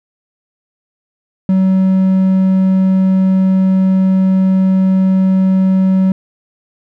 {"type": "tone", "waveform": "triangle", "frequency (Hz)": 189.1, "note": "F#3", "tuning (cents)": 38, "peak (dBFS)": -6, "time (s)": [1.49, 6.12], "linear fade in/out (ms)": 2, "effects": []}